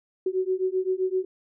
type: beating tone pair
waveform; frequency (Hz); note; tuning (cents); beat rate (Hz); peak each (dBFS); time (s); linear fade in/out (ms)
sine; 370 / 377.7; F#4 / F#4; 0 / +36; 7.7; -26; 0.26-1.25; 5
effects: none